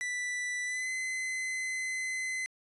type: tone with pitch glide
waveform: 45% pulse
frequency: 1975.5 to 2042 Hz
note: B6 to C7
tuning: 0 to -43 cents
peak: -32 dBFS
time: 0.01-2.46 s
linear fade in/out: 0 ms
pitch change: +57 cents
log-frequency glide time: 0.64-0.9 s
effects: resampled to 24000 Hz